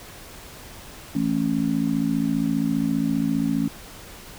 sine chord, A major, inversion second, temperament just, 165 / 220 / 275 Hz, E3 / A3 / C#4, +2 / 0 / -14 cents, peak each -27 / -24 / -23 dBFS, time 1.15-3.68 s, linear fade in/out 5 ms, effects pink hiss -42 dBFS RMS until 4.38 s

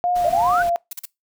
sine tone with vibrato, 702 Hz, F5, 9 cents sharp, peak -17 dBFS, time 0.04-0.76 s, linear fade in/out 0 ms, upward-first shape sine, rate 2.6 Hz, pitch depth 35 cents each way
pink noise, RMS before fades -36 dBFS, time 0.15-0.7 s, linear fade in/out 10 ms
sine exponential sweep, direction up, 575 to 1555 Hz, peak -18 dBFS, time 0.24-0.63 s, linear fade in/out 10 ms
blue noise bursts, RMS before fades -30 dBFS, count 3, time 0.91-1.055 s, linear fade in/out 5 ms, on 21 ms, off 41 ms
effects noise-tail reverb RT60 0.2 s tail -24 dB re dry

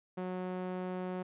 sawtooth tone with band-pass filter, 183.2 Hz, F#3, 17 cents flat, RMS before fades -38 dBFS, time 0.17-1.23 s, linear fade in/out 10 ms, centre 470 Hz, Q 0.6, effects resampled to 8000 Hz

